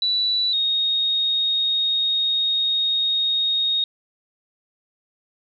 sine tone pair in turn, 3951 / 3729 Hz, B7 / A#7, 0 / 0 cents, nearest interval minor second, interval 100 cents, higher first, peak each -18 dBFS, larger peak neither, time 0.02-0.53 / 0.53-3.84 s, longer second, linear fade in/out 2 ms, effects none

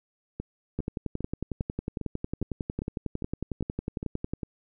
two click trains, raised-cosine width 3 ms, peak -17 / -20 dBFS, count 40 / 11, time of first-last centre 0.79-4.335 / 0.4-4.432 s, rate 11 / 2.48 Hz, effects none

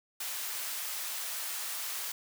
white high-pass noise, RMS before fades -37 dBFS, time 0.2-2.12 s, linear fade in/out 5 ms, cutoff 760 Hz, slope 12 dB/octave, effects none

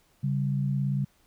sine tone pair together, 138.59 / 196.54 Hz, C#3 / G3, 0 / +5 cents, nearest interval tritone, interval 605 cents, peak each -25 / -31 dBFS, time 0.23-1.05 s, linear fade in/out 10 ms, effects pink hiss -65 dBFS RMS until 1.26 s

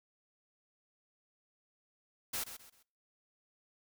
white noise with echo, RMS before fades -37 dBFS, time 2.33-2.44 s, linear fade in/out 10 ms, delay 130 ms, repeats 3, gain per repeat -10 dB, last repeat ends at 2.83 s, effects noise-tail reverb RT60 0.5 s tail -25 dB re dry

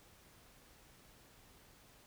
silence, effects pink hiss -63 dBFS RMS until 2.06 s

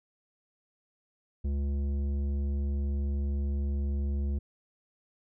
sine tone with tanh clipping, 70.5 Hz, C#2, 30 cents sharp, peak -29 dBFS, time 1.44-4.39 s, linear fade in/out 10 ms, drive 11 dB, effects none

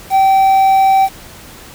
triangle tone with quantisation, 773 Hz, G5, 24 cents flat, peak -5 dBFS, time 0.1-1.09 s, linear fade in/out 50 ms, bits 5, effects pink hiss -36 dBFS RMS until 1.74 s

